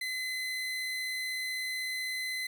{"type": "tone", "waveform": "30% pulse", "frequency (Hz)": 2034, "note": "C7", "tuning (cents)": -50, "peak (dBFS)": -30, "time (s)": [0.01, 2.47], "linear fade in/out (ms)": 5, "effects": []}